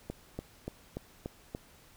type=click train; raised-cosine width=2 ms; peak=-23 dBFS; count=6; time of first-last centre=0.1-1.549 s; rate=3.45 Hz; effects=pink hiss -59 dBFS RMS until 1.96 s